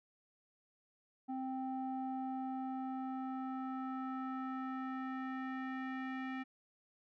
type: tone with low-pass filter sweep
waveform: square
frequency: 261.6 Hz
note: C4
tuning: in tune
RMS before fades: -41 dBFS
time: 1.28-6.44 s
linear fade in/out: 20 ms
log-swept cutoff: 710 to 2100 Hz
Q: 2.8
effects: none